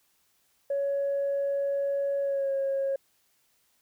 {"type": "tone with pitch glide", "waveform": "sine", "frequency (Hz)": [559, 545.6], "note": ["C#5", "C#5"], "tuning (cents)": [14, -28], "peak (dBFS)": -24, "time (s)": [0.7, 2.96], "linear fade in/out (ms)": 5, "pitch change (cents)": -42, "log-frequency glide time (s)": [2.21, 2.52], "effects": ["tanh soft clip ceiling -22 dBFS", "white hiss -69 dBFS RMS until 3.81 s"]}